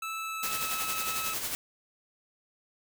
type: tone with pitch glide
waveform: 25% pulse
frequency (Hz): 1313 to 1297.9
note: E6 to E6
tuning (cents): -7 to -27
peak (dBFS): -30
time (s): 0.02-1.34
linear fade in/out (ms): 5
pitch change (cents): -20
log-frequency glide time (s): 0.21-0.75
type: noise with tremolo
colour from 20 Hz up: white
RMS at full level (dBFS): -32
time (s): 0.43-1.55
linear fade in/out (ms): 0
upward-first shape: sine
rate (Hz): 11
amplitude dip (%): 50
effects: none